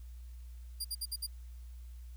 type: tone bursts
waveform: 20% pulse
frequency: 4793 Hz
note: D8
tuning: 34 cents sharp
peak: -29 dBFS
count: 5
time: 0.8-1.267 s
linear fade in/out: 10 ms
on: 47 ms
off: 58 ms
effects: added 60 Hz sine -45 dBFS peak until 2.16 s + white hiss -68 dBFS RMS until 2.16 s